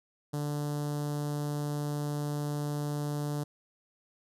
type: tone with notch filter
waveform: sawtooth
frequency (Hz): 146.83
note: D3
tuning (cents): 0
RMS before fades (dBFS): -33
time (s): 0.33-3.44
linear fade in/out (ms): 10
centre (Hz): 2300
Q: 0.58
effects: resampled to 32000 Hz